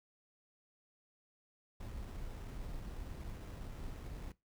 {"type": "noise with sample-and-hold", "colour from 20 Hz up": "brown", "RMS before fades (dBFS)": -45, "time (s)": [1.8, 4.32], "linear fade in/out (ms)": 5, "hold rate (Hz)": 4410, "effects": ["noise-tail reverb RT60 0.2 s tail -19 dB re dry"]}